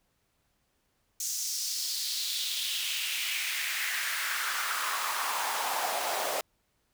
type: noise with high-pass filter sweep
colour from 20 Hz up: pink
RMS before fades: -32 dBFS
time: 1.2-6.41 s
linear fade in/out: 2 ms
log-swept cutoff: 6400 to 590 Hz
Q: 2.8
effects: pink hiss -74 dBFS RMS until 6.93 s